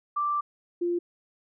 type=tone pair in turn; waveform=sine; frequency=1174.7 / 348 Hz; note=D6 / F4; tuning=0 / -6 cents; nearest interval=octave + major sixth; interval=2106 cents; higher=first; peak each=-24 dBFS; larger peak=neither; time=0.16-0.41 / 0.81-0.99 s; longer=first; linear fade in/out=10 ms; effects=none